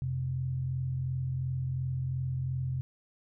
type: tone pair together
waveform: sine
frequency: 86.98 / 129.8 Hz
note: F2 / C3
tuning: -6 / -13 cents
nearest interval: perfect fifth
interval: 693 cents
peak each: -38 / -30 dBFS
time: 0.02-2.81 s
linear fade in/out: 0 ms
effects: none